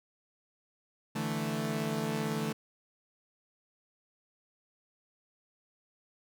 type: chord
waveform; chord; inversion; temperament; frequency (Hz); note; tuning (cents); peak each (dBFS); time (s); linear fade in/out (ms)
sawtooth; D suspended second; none; equal; 146.83 / 164.81 / 220; D3 / E3 / A3; 0 / 0 / 0; -33 / -33 / -30; 1.15-2.53; 10
effects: none

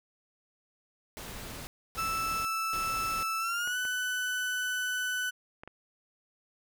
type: noise bursts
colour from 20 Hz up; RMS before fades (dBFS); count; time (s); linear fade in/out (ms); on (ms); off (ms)
pink; -42; 3; 1.17-3.23; 0; 500; 280
type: tone with pitch glide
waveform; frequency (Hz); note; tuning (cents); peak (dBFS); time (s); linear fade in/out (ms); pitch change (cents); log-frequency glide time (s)
35% pulse; 1318.5 to 1497.2; E6 to F#6; 0 to +20; -28; 1.97-5.31; 20; +220; 3.39-3.77
type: clicks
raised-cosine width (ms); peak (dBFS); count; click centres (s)
0.5; -29; 4; 3.675 / 3.852 / 5.635 / 5.676
effects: none

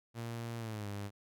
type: tone with pitch glide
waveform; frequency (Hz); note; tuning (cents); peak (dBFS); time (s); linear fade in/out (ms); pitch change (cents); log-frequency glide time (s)
sawtooth; 116.5 to 101.42; A#2 to G#2; -1 to -41; -35; 0.14-1.11; 50; -240; 0.58-0.88
effects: none

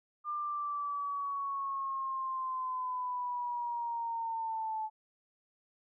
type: linear sweep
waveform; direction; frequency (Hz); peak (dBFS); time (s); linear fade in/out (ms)
sine; down; 1200 to 866; -33; 0.24-4.9; 50
effects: none

